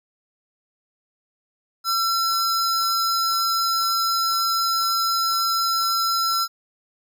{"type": "tone pair together", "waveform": "square", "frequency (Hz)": [1349, 5093], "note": ["E6", "D#8"], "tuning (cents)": [40, 40], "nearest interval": "octave + major seventh", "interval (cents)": 2300, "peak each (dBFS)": [-22, -24], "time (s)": [1.84, 6.48], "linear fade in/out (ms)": 50, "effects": []}